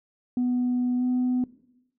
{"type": "tone with pitch glide", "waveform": "sine", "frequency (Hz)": [247.6, 250.8], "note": ["B3", "B3"], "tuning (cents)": [5, 27], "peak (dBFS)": -20, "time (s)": [0.37, 1.44], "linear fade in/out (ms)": 2, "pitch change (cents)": 22, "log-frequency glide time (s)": [0.97, 1.04], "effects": ["noise-tail reverb RT60 0.9 s tail -19 dB re dry", "tanh soft clip ceiling -19 dBFS"]}